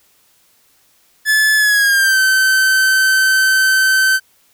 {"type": "tone with pitch glide", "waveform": "45% pulse", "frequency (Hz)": [1728, 1539.5], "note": ["A6", "G6"], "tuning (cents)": [-32, -32], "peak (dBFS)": -10, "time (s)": [1.25, 4.2], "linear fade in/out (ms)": 50, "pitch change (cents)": -200, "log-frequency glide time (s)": [1.56, 2.19], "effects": ["white hiss -55 dBFS RMS until 4.53 s"]}